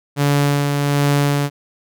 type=tone with tremolo; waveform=sawtooth; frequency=143.2 Hz; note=D3; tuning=43 cents flat; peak=-9 dBFS; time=0.16-1.5 s; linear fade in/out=50 ms; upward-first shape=sine; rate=1.3 Hz; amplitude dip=35%; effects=none